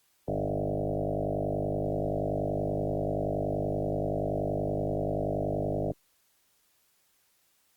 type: tone with frequency modulation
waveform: sine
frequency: 370 Hz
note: F#4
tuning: in tune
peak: -27 dBFS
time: 0.28-5.92 s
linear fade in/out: 2 ms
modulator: 50.5 Hz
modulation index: 6.1
effects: white hiss -69 dBFS RMS until 7.76 s + Opus 48 kbps